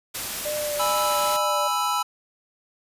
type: noise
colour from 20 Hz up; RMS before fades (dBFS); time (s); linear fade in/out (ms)
white; -30; 0.14-1.37; 10
type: tone with vibrato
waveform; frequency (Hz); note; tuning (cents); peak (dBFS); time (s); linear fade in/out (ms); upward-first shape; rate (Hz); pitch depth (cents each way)
sine; 595; D5; +22; -26; 0.45-1.68; 10; triangle; 2.4; 22
type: chord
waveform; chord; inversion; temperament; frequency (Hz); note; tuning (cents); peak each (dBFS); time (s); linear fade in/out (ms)
square; E major; first; equal; 830.6 / 987.8 / 1318.5; G#5 / B5 / E6; 0 / 0 / 0; -29 / -27 / -26; 0.79-2.03; 10
effects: resampled to 32000 Hz